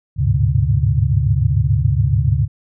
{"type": "tone cluster", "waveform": "sine", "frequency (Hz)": [74.8, 100.2, 107.2, 127.9, 142.6], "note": ["D2", "G2", "A2", "C3", "C#3"], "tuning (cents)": [32, 38, -45, -39, 49], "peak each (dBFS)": -19, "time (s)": [0.16, 2.48], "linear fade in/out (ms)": 50, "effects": []}